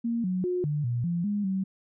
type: tone with pitch steps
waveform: sine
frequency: 233 / 183.9 / 360.3 / 148.3 / 120.1 / 172 / 205.5 / 190.9 Hz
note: A#3 / F#3 / F#4 / D3 / B2 / F3 / G#3 / G3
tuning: -1 / -10 / -46 / +17 / -48 / -26 / -18 / -46 cents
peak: -25 dBFS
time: 0.04-1.64 s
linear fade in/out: 10 ms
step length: 200 ms
effects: none